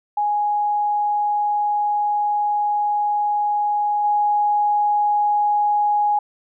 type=tone with level steps; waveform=sine; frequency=830.6 Hz; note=G#5; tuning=in tune; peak=-17 / -15 dBFS; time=0.17-6.19 s; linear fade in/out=5 ms; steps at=4.04 s; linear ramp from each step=5 ms; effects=none